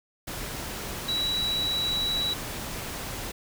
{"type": "tone in noise", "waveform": "sine", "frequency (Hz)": 3911, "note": "B7", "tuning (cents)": -18, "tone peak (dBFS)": -25, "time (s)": [1.08, 2.34], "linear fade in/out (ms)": 10, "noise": "pink", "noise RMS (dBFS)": -35, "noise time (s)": [0.27, 3.32], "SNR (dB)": 7, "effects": []}